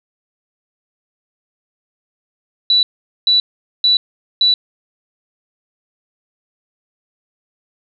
sine tone bursts, 3951 Hz, B7, in tune, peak -9 dBFS, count 4, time 2.7-4.54 s, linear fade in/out 2 ms, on 130 ms, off 440 ms, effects none

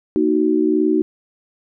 sine chord, D# minor, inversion second, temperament just, 233.3 / 311.1 / 373.4 Hz, A#3 / D#4 / F#4, +2 / 0 / +16 cents, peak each -22 / -16 / -18 dBFS, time 0.16-1.02 s, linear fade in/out 0 ms, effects none

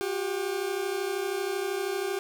40% pulse tone pair together, 363 / 395.8 Hz, F#4 / G4, -33 / +17 cents, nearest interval minor second, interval 150 cents, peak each -32 / -29 dBFS, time 0.01-2.19 s, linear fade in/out 0 ms, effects none

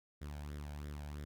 sawtooth tone with flanger, 73.42 Hz, D2, in tune, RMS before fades -45 dBFS, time 0.21-1.25 s, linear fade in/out 10 ms, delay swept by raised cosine 0.55 to 1.32 ms, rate 3 Hz, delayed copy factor +0.6, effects none

